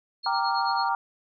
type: tone with tremolo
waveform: sine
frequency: 4297 Hz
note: C8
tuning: 45 cents sharp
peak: -29 dBFS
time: 0.23-0.89 s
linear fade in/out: 20 ms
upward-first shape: sine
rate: 9.2 Hz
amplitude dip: 90%
type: chord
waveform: sine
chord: G minor seventh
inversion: none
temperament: equal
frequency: 784 / 932.3 / 1174.7 / 1396.9 Hz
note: G5 / Bb5 / D6 / F6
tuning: 0 / 0 / 0 / 0 cents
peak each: -28 / -26 / -30 / -32 dBFS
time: 0.26-0.95 s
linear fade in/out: 2 ms
effects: none